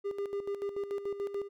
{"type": "tone with tremolo", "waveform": "triangle", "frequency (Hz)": 401.6, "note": "G4", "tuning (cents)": 42, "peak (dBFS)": -29, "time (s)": [0.04, 1.49], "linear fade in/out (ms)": 20, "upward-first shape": "square", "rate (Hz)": 6.9, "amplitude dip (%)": 65, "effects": []}